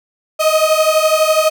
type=beating tone pair; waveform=35% pulse; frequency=621 / 633 Hz; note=D#5 / D#5; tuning=-3 / +30 cents; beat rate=12 Hz; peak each=-12 dBFS; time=0.39-1.5 s; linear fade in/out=20 ms; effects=none